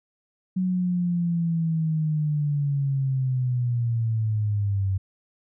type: linear sweep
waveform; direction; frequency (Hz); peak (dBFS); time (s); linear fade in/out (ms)
sine; down; 186.1 to 94.6; -21; 0.56-4.98; 10
effects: none